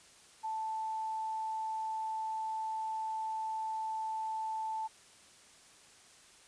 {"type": "tone", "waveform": "sine", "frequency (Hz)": 880, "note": "A5", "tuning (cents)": 0, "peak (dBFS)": -34, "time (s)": [0.43, 4.88], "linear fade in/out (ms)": 20, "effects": ["white hiss -59 dBFS RMS until 6.47 s", "resampled to 22050 Hz"]}